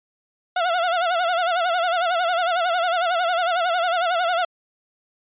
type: tone with vibrato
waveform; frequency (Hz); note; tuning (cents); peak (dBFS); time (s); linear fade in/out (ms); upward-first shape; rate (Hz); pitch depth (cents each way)
30% pulse; 698.5; F5; 0; -16; 0.56-4.45; 5; sine; 11; 100
effects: resampled to 8000 Hz